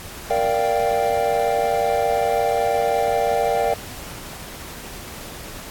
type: chord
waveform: triangle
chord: G minor seventh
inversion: first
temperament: equal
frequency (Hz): 466.2 / 587.3 / 698.5 / 784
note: Bb4 / D5 / F5 / G5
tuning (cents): 0 / 0 / 0 / 0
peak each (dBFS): -21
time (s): 0.3-3.74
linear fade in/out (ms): 5
effects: pink hiss -36 dBFS RMS until 5.7 s + AAC 64 kbps